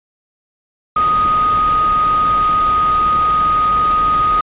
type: tone in noise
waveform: sine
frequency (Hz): 1244.5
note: D#6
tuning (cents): 0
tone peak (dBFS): -11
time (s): 0.96-4.41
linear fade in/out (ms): 5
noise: pink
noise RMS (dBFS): -26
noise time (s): 0.96-4.41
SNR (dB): +12
effects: resampled to 8000 Hz